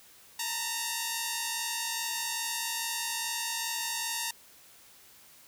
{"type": "tone pair together", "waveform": "5% pulse", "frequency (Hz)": [900.6, 943], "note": ["A5", "A#5"], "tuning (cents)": [40, 20], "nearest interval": "minor second", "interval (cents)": 80, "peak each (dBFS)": -22, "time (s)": [0.39, 4.31], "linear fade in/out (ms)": 5, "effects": ["white hiss -56 dBFS RMS until 5.47 s"]}